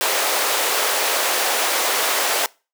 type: high-pass noise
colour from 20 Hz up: pink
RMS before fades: -20 dBFS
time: 0.01-2.46 s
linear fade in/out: 0 ms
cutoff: 450 Hz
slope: 24 dB/octave
effects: noise-tail reverb RT60 0.3 s tail -23 dB re dry